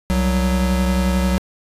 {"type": "tone pair together", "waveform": "square", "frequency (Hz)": [65.41, 185], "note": ["C2", "F#3"], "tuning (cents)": [0, 0], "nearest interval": "octave + tritone", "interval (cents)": 1800, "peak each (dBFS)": -19, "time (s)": [0.1, 1.38], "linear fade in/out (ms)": 0, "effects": ["resampled to 32000 Hz"]}